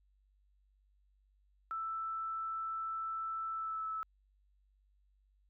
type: tone with pitch glide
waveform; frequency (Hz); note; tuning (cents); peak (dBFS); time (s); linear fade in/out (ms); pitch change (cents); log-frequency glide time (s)
sine; 1323 to 1307; E6 to E6; +6 to -15; -36; 1.71-4.03; 0; -21; 3.52-3.86
effects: added 49 Hz sine -68 dBFS peak until 5.49 s